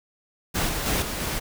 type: noise with level steps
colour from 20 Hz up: pink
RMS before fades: -25 / -28 / -24 / -30 / -28 dBFS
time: 0.54-1.4 s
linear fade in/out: 20 ms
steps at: 0.69 / 0.86 / 1.02 / 1.2 s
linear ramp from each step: 2 ms
effects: none